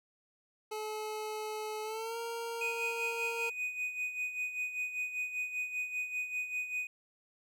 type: tone with pitch glide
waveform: 25% pulse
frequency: 430 to 463.5 Hz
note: A4 to A#4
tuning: -40 to -10 cents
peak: -33 dBFS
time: 0.71-3.5 s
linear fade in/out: 10 ms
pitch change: +130 cents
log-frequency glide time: 1.83-2.17 s
type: tone with tremolo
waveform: triangle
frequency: 2489 Hz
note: D#7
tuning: in tune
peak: -30 dBFS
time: 2.61-6.87 s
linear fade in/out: 2 ms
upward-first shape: sine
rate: 5.1 Hz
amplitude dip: 65%
effects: none